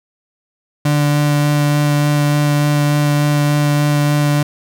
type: tone with vibrato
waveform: 35% pulse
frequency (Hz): 146.83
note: D3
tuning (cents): 0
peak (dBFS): -10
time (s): 0.85-4.43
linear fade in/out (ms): 5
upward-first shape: sine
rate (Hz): 3.4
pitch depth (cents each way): 9
effects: none